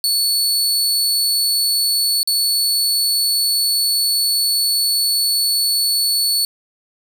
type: tone with dropouts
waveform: sawtooth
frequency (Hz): 4435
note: C#8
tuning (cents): 0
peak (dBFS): -12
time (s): 0.04-6.45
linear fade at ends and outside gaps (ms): 1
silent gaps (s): 2.231-2.274
effects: 8-bit